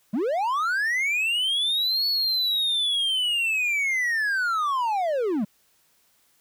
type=linear two-way sweep; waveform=triangle; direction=up then down; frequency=185 to 4435 to 185 Hz; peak=-20 dBFS; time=0.13-5.45 s; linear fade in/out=10 ms; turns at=2.07 s; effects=white hiss -64 dBFS RMS until 6.4 s